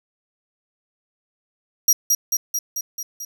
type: tone with echo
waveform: sawtooth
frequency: 5720 Hz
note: F8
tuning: 41 cents sharp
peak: -9 dBFS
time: 1.88-1.93 s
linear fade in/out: 5 ms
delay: 220 ms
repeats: 6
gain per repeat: -3 dB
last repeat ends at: 3.25 s
effects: none